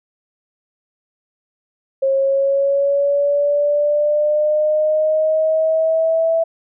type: linear sweep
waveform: sine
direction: up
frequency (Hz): 538 to 659.3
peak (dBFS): -13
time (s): 2.02-6.44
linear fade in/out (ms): 10
effects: none